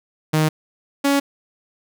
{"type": "tone pair in turn", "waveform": "sawtooth", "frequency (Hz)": [155.56, 280.2], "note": ["D#3", "C#4"], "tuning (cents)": [0, 19], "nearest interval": "minor seventh", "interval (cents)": 1019, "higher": "second", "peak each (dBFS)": -11, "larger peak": "neither", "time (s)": [[0.33, 0.49], [1.04, 1.2]], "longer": "neither", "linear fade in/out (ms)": 10, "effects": []}